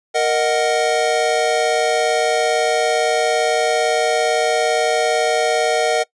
square chord, D# minor, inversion second, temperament equal, 466.2 / 622.3 / 740 Hz, A#4 / D#5 / F#5, 0 / 0 / 0 cents, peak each -20 dBFS, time 0.14-6.04 s, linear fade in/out 20 ms, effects noise-tail reverb RT60 0.1 s tail -22 dB re dry + resampled to 22050 Hz

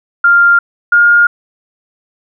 sine tone pair in turn, 1396.9 / 1418 Hz, F6 / F6, 0 / +26 cents, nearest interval unison, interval 26 cents, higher second, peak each -4 dBFS, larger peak neither, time 0.24-0.59 / 0.92-1.27 s, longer neither, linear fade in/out 5 ms, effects none

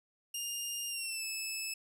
15% pulse tone with pitch glide, 2816 to 2612 Hz, F7 to E7, +14 to -17 cents, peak -29 dBFS, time 0.34-1.74 s, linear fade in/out 5 ms, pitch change -131 cents, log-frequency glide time 0.88-1.25 s, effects none

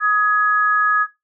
sine tone pair together, 1256.3 / 1677 Hz, D#6 / G#6, +16 / +16 cents, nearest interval perfect fourth, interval 500 cents, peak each -16 dBFS, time 0-1.07 s, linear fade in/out 50 ms, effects noise-tail reverb RT60 0.2 s tail -17 dB re dry

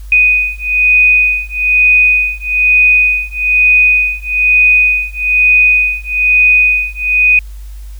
sine beating tone pair, 2489 / 2490.1 Hz, D#7 / D#7, 0 / +1 cents, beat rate 1.1 Hz, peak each -10 dBFS, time 0.12-7.39 s, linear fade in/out 2 ms, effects added 50 Hz sine -25 dBFS peak until 7.99 s + white hiss -46 dBFS RMS until 7.99 s

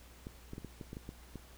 clicks, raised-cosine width 3 ms, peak -30 dBFS, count 9, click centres 0.269 / 0.534 / 0.581 / 0.647 / 0.812 / 0.931 / 0.969 / 1.091 / 1.357 s, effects added 60 Hz sine -55 dBFS peak until 1.57 s + pink hiss -59 dBFS RMS until 1.57 s

